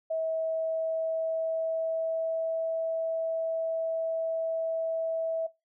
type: tone with pitch glide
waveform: sine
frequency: 645 to 652.1 Hz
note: E5 to E5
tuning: -38 to -19 cents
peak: -27 dBFS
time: 0.1-5.47 s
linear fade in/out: 10 ms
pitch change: +19 cents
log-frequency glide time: 0.31-2.7 s
effects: noise-tail reverb RT60 0.2 s tail -18 dB re dry